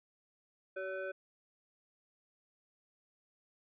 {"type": "tone with frequency modulation", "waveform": "sine", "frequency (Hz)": 567, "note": "C#5", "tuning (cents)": 39, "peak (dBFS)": -37, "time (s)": [0.76, 1.12], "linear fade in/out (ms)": 10, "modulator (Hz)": 948, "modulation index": 1.1, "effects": []}